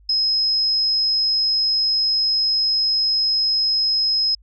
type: tone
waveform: sine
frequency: 5120 Hz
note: D#8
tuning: 49 cents sharp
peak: -16 dBFS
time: 0.09-4.35 s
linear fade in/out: 5 ms
effects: added 50 Hz sine -48 dBFS peak until 4.42 s